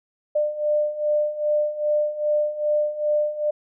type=beating tone pair; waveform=sine; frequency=597 / 599.5 Hz; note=D5 / D5; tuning=+28 / +36 cents; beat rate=2.5 Hz; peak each=-25 / -21 dBFS; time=0.35-3.51 s; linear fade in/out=10 ms; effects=none